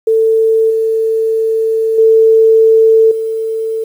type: tone with level steps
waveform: sine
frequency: 445.5 Hz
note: A4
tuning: 22 cents sharp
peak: -7 / -10 / -4 / -14 dBFS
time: 0.07-3.84 s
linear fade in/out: 5 ms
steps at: 0.7 / 1.98 / 3.11 s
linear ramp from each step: 5 ms
effects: 7-bit